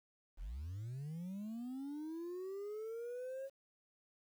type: linear sweep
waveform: sine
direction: up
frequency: 34.98 to 549 Hz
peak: -39 dBFS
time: 0.37-3.5 s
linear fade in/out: 50 ms
effects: tanh soft clip ceiling -41 dBFS + 11-bit